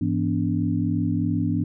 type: tone cluster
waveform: sine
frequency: 102.2 / 167.6 / 247.4 / 290.3 Hz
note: G#2 / E3 / B3 / D4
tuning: -27 / +29 / +3 / -20 cents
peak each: -26 dBFS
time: 0.01-1.64 s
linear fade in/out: 5 ms
effects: none